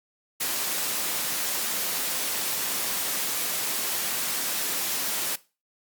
white high-pass noise, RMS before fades -28 dBFS, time 0.4-5.36 s, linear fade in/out 10 ms, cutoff 170 Hz, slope 12 dB/octave, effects noise-tail reverb RT60 0.3 s tail -19 dB re dry + Opus 48 kbps

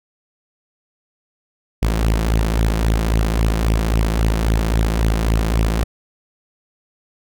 sawtooth tone with flanger, 55 Hz, A1, in tune, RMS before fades -17 dBFS, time 1.82-5.84 s, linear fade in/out 10 ms, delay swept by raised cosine 0.31 to 5.91 ms, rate 3.7 Hz, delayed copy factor +0.6, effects none

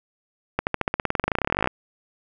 accelerating click train, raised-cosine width 0.5 ms, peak -6 dBFS, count 29, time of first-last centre 0.59-1.674 s, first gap 79 ms, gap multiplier 0.94, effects none

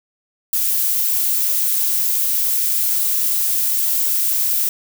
violet noise, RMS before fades -18 dBFS, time 0.53-4.69 s, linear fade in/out 2 ms, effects none

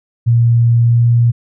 sine tone with pitch glide, 117.6 to 118.49 Hz, A#2 to A#2, +16 to +29 cents, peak -7 dBFS, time 0.26-1.32 s, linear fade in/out 20 ms, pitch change +13 cents, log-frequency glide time 0.81-1.04 s, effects none

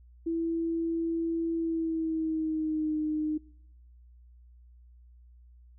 sine tone with pitch glide, 331 to 307.1 Hz, E4 to D#4, +7 to -23 cents, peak -27 dBFS, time 0.26-3.38 s, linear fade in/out 10 ms, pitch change -130 cents, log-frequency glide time 1.54-2.97 s, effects noise-tail reverb RT60 0.9 s tail -25 dB re dry + added 60 Hz sine -52 dBFS peak until 5.78 s

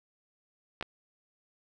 clicks, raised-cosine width 0.3 ms, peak -18 / -20 dBFS, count 2, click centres 0.811 / 0.826 s, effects none

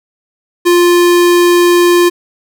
square tone, 350 Hz, F4, 4 cents sharp, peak -6 dBFS, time 0.65-2.1 s, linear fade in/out 20 ms, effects none

